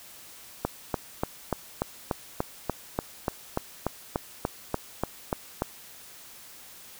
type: click train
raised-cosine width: 1 ms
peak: -11 dBFS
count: 18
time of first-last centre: 0.65-5.621 s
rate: 3.42 Hz
effects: white hiss -48 dBFS RMS until 6.99 s